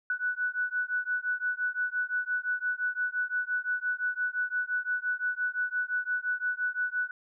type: beating tone pair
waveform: sine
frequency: 1480 / 1485.8 Hz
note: F#6 / F#6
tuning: 0 / +7 cents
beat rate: 5.8 Hz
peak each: -31 dBFS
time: 0.1-7.11 s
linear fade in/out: 2 ms
effects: none